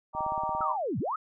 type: chord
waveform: sine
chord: Eb major seventh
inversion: none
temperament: just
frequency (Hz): 622.3 / 777.8 / 933.4 / 1166.7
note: Eb5 / G5 / Bb5 / D6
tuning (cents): 0 / -14 / +2 / -12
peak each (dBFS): -37 / -34 / -31 / -35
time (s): 0.13-0.77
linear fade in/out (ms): 50
type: click train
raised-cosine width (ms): 3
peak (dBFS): -31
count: 9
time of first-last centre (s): 0.15-0.607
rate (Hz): 17.5
type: linear two-way sweep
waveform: sine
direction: down then up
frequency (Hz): 1345 to 92.5 to 1345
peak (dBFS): -28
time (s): 0.61-1.16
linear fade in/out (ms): 5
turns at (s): 0.99
effects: none